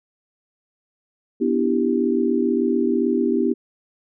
sine chord, E minor seventh, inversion second, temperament equal, 246.9 / 293.7 / 329.6 / 392 Hz, B3 / D4 / E4 / G4, 0 / 0 / 0 / 0 cents, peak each -21 / -25 / -23 / -22 dBFS, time 1.4-3.54 s, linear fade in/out 20 ms, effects none

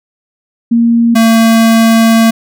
sine / square tone pair in turn, 233.1 / 226.3 Hz, A#3 / A3, 0 / +49 cents, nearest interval minor second, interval 51 cents, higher first, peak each -5 dBFS, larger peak neither, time 0.71-1.15 / 1.15-2.31 s, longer second, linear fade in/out 10 ms, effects none

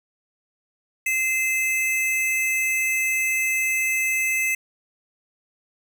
square tone pair together, 2068 / 2606 Hz, C7 / E7, -21 / -20 cents, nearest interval major third, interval 401 cents, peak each -24 dBFS, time 1.06-4.55 s, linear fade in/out 5 ms, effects 9-bit

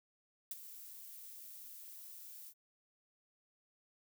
violet noise with ADSR envelope, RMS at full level -40 dBFS, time 0.51-2.54 s, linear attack 3 ms, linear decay 29 ms, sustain -12 dB, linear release 61 ms, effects none

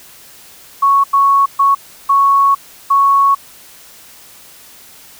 sine tone bursts at uneven times, 1108.7 Hz, C#6, in tune, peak -7 dBFS, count 5, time 0.82-1.04 / 1.13-1.46 / 1.59-1.75 / 2.09-2.55 / 2.9-3.35 s, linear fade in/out 10 ms, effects white hiss -40 dBFS RMS until 5.19 s

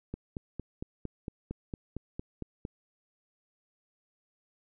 click train, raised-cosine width 3 ms, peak -23 dBFS, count 12, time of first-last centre 0.14-2.651 s, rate 4.38 Hz, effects none

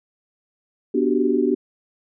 sine chord, G major seventh, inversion first, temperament equal, 246.9 / 293.7 / 370 / 392 Hz, B3 / D4 / F#4 / G4, 0 / 0 / 0 / 0 cents, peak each -22 dBFS, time 0.94-1.55 s, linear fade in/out 10 ms, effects none

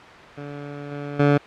15% pulse tone with level steps, 144.2 Hz, D3, 31 cents flat, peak -26 / -23 / -8 dBFS, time 0.37-1.38 s, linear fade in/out 10 ms, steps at 0.91 / 1.19 s, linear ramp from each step 10 ms, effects white hiss -41 dBFS RMS until 1.46 s + low-pass 2000 Hz 12 dB/octave

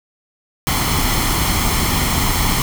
pink noise with comb filter, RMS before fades -17 dBFS, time 0.67-2.62 s, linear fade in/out 0 ms, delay 0.94 ms, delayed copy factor +0.55, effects none

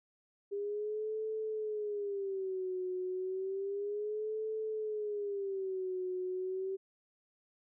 sine tone with vibrato, 400.3 Hz, G4, 36 cents sharp, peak -34 dBFS, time 0.51-6.77 s, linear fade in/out 20 ms, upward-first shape sine, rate 0.31 Hz, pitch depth 150 cents each way, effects none

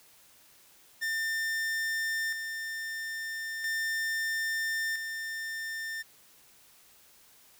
45% pulse tone with tremolo, 1800 Hz, A6, 39 cents sharp, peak -29 dBFS, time 1.01-6.03 s, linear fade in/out 20 ms, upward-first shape square, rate 0.38 Hz, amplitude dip 45%, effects white hiss -59 dBFS RMS until 7.59 s

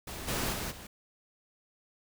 pink noise with level steps, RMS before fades -41 / -32 / -36 / -47 dBFS, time 0.07-0.87 s, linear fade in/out 5 ms, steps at 0.27 / 0.52 / 0.7 s, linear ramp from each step 20 ms, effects none

